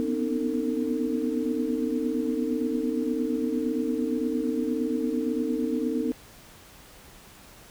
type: tone cluster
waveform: sine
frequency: 242.2 / 250.9 / 272.7 / 309 / 451.8 Hz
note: B3 / B3 / C#4 / D#4 / A4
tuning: -34 / +28 / -28 / -12 / +46 cents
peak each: -34 / -29 / -34 / -29 / -31 dBFS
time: 0-6.12 s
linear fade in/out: 0 ms
effects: pink hiss -50 dBFS RMS until 7.7 s